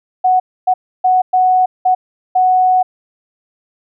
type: tone bursts at uneven times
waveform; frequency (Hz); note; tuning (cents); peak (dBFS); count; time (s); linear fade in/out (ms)
sine; 740; F#5; 0; -8; 6; 0.24-0.4 / 0.67-0.74 / 1.04-1.22 / 1.33-1.66 / 1.85-1.95 / 2.35-2.83; 10
effects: none